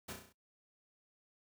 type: noise with echo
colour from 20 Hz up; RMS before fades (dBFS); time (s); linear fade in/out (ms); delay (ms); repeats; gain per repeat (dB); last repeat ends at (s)
pink; -44; 0.08-0.13; 10; 33; 6; -4; 0.328
effects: noise-tail reverb RT60 0.2 s tail -26 dB re dry + high-pass 60 Hz 12 dB/octave